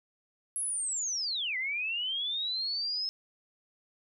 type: linear two-way sweep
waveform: sine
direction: down then up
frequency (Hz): 10990 to 1975.5 to 5220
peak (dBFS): -30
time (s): 0.56-3.09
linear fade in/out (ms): 0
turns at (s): 1.57
effects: none